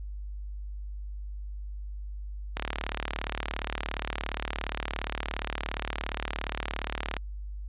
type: click train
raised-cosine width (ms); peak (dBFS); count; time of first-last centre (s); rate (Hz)
0.3; -14; 172; 2.57-7.167; 37.2
effects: added 50 Hz sine -35 dBFS peak until 7.68 s + resampled to 8000 Hz